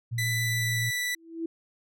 sine tone with vibrato, 116.54 Hz, A#2, in tune, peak -28 dBFS, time 0.11-0.91 s, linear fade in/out 20 ms, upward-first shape square, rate 7 Hz, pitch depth 16 cents each way
sawtooth tone with pitch glide, 1990 to 1971.7 Hz, B6 to B6, +13 to -3 cents, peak -24 dBFS, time 0.18-1.15 s, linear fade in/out 5 ms, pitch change -16 cents, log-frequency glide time 0.3-0.8 s
sine tone with exponential growth, 329.6 Hz, E4, in tune, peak -26 dBFS, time 1.1-1.46 s, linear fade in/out 5 ms, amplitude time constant 77 ms
effects none

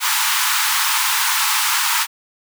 pink high-pass noise, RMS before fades -18 dBFS, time 0-2.07 s, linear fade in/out 50 ms, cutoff 850 Hz, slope 96 dB/octave, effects none

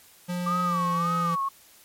square tone with pitch glide, 177.5 to 170.27 Hz, F3 to F3, +28 to -44 cents, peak -28 dBFS, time 0.28-1.36 s, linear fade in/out 20 ms, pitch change -72 cents, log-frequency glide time 0.63-1.04 s
sine tone with vibrato, 1174.7 Hz, D6, in tune, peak -24 dBFS, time 0.46-1.49 s, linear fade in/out 10 ms, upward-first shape sine, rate 1.8 Hz, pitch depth 130 cents each way
effects white hiss -54 dBFS RMS until 1.84 s + MP3 64 kbps

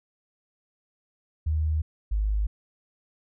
sine tone pair in turn, 77.78 / 51.81 Hz, D#2 / G#1, 0 / -3 cents, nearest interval perfect fifth, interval 703 cents, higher first, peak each -22 dBFS, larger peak neither, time 1.46-1.82 / 2.11-2.47 s, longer neither, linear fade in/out 10 ms, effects none

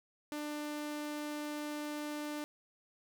sawtooth tone, 297.5 Hz, D4, 22 cents sharp, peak -34 dBFS, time 0.32-2.44 s, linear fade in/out 0 ms, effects none

